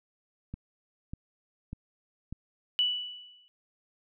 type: click train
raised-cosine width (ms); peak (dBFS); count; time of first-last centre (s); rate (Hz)
5; -25; 4; 0.54-2.326; 1.68
type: tone with exponential decay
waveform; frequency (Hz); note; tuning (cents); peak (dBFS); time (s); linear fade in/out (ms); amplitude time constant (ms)
sine; 2960; F#7; 0; -21; 2.79-3.48; 0; 150
effects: none